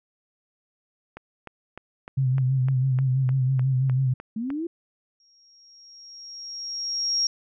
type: click train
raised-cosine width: 0.5 ms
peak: -23 dBFS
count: 12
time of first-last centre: 1.17-4.503 s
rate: 3.3 Hz
type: tone with vibrato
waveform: sine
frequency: 130.81 Hz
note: C3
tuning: in tune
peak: -19 dBFS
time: 2.17-4.14 s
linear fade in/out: 10 ms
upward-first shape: sine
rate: 6.1 Hz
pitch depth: 52 cents each way
type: linear sweep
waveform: sine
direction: up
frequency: 211.3 to 347.3 Hz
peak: -26 dBFS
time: 4.36-4.67 s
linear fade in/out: 5 ms
type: tone with exponential growth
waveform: sine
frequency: 5588 Hz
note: F8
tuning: in tune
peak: -19 dBFS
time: 5.2-7.27 s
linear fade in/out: 2 ms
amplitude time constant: 450 ms
effects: none